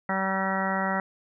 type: harmonic tone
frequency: 191.7 Hz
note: G3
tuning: 38 cents flat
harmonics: 1 / 2 / 3 / 4 / 5 / 6 / 7 / 8 / 9 / 10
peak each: -30 / -40 / -33 / -32 / -33 / -41 / -32 / -37 / -41 / -32 dBFS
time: 0.09-1 s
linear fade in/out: 2 ms
effects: none